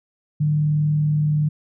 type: tone with frequency modulation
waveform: sine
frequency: 150.5 Hz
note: D3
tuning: 43 cents sharp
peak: -16 dBFS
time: 0.4-1.49 s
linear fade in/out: 10 ms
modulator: 41 Hz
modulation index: 0.22
effects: none